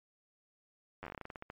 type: slowing click train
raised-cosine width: 0.5 ms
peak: -28 dBFS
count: 15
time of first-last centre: 1.03-1.501 s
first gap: 10 ms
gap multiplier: 1.17
effects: MP3 64 kbps